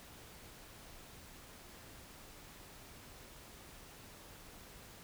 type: silence
effects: pink hiss -55 dBFS RMS until 5.03 s